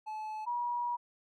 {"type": "tone pair in turn", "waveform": ["triangle", "sine"], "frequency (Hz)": [863, 962.5], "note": ["A5", "B5"], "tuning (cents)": [-34, -45], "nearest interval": "major second", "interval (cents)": 189, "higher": "second", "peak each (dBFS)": [-35, -31], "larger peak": "second", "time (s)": [[0.06, 0.46], [0.46, 0.97]], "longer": "second", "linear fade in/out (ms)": 20, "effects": []}